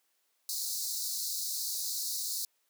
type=high-pass noise; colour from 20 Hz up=pink; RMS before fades=-35 dBFS; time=0.49-2.45 s; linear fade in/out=2 ms; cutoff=4000 Hz; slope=96 dB/octave; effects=white hiss -75 dBFS RMS until 2.69 s + high-pass 300 Hz 12 dB/octave